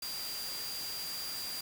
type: tone in noise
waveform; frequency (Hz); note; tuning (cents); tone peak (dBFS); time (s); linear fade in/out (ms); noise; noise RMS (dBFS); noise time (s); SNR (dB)
sine; 4761; D8; +23; -39; 0.02-1.61; 5; white; -42; 0.02-1.61; 0
effects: none